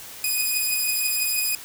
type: beating tone pair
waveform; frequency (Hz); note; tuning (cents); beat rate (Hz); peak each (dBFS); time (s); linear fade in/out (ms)
5% pulse; 2489 / 2495.1; D#7 / D#7; 0 / +4; 6.1; -13 / -18; 0.24-1.55; 2
effects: white hiss -40 dBFS RMS until 1.64 s